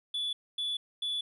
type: tone bursts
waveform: triangle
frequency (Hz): 3445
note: A7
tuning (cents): -37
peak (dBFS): -28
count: 3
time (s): 0.14-1.21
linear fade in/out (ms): 5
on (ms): 190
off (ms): 250
effects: tanh soft clip ceiling -25 dBFS + resampled to 32000 Hz